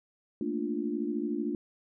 sine chord, Bb major seventh, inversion third, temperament equal, 220 / 233.1 / 293.7 / 349.2 Hz, A3 / Bb3 / D4 / F4, 0 / 0 / 0 / 0 cents, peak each -36 / -36 / -33 / -35 dBFS, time 0.41-1.55 s, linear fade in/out 2 ms, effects none

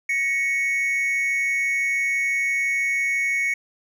triangle tone pair together, 1907.8 / 2217 Hz, A#6 / C#7, +40 / 0 cents, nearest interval minor third, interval 260 cents, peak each -26 / -19 dBFS, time 0.09-3.54 s, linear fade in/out 5 ms, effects none

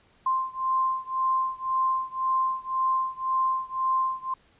sine beating tone pair, 1046.5 / 1048.4 Hz, C6 / C6, 0 / +3 cents, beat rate 1.9 Hz, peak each -26 / -27 dBFS, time 0.26-4.34 s, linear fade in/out 5 ms, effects pink hiss -61 dBFS RMS until 4.59 s + resampled to 8000 Hz

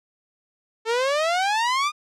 sawtooth exponential sweep, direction up, 440 to 1233 Hz, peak -16 dBFS, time 0.85-1.92 s, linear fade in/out 50 ms, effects low-pass 6000 Hz 12 dB/octave

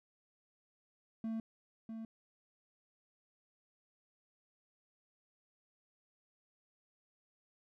triangle tone with echo, 223.9 Hz, A3, 30 cents sharp, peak -34 dBFS, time 1.24-1.4 s, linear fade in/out 2 ms, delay 650 ms, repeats 1, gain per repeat -6 dB, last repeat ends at 2.05 s, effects none

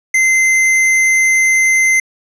sine tone with hard clipping, 2071 Hz, C7, 18 cents flat, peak -10 dBFS, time 0.14-2 s, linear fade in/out 5 ms, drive 16 dB, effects low-pass 10000 Hz 12 dB/octave

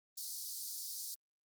pink high-pass noise, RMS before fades -43 dBFS, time 0.17-1.15 s, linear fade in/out 10 ms, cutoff 4400 Hz, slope 48 dB/octave, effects Opus 32 kbps

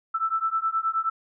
sine beating tone pair, 1318.5 / 1328 Hz, E6 / E6, 0 / +12 cents, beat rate 9.5 Hz, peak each -26 dBFS, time 0.14-1.1 s, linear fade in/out 10 ms, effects none

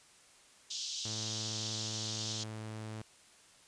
white band-pass noise, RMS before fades -40 dBFS, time 0.7-2.44 s, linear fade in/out 10 ms, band 3100 to 6600 Hz, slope 48 dB/octave
sawtooth tone with vibrato, 109.2 Hz, A2, 13 cents flat, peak -37 dBFS, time 1.05-3.02 s, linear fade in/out 5 ms, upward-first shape sine, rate 20 Hz, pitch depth 10 cents each way
effects white hiss -61 dBFS RMS until 3.67 s + resampled to 22050 Hz

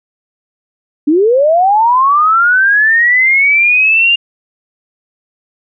sine linear sweep, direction up, 280 to 2821 Hz, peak -6 dBFS, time 1.07-4.16 s, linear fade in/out 10 ms, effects none

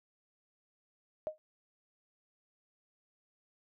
sine tone with exponential decay, 620 Hz, D#5, 6 cents flat, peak -29 dBFS, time 1.27-1.38 s, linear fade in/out 0 ms, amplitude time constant 22 ms, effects none

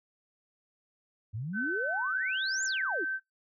sine exponential two-way sweep, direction up then down, 98 to 7410 to 283.6 Hz, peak -33 dBFS, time 1.33-3.05 s, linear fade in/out 20 ms, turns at 2.64 s
sine tone with pitch glide, 1523 to 1547.8 Hz, F#6 to G6, +50 to -22 cents, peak -30 dBFS, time 1.53-3.2 s, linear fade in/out 50 ms, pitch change +28 cents, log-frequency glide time 2.31-2.41 s
effects noise-tail reverb RT60 0.2 s tail -26 dB re dry

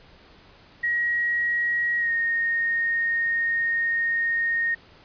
sine tone with pitch glide, 1900 to 1852.3 Hz, A#6 to A#6, +33 to -12 cents, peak -21 dBFS, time 0.83-4.75 s, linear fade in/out 10 ms, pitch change -45 cents, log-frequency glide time 1.98-2.11 s, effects pink hiss -52 dBFS RMS until 5.04 s + resampled to 11025 Hz

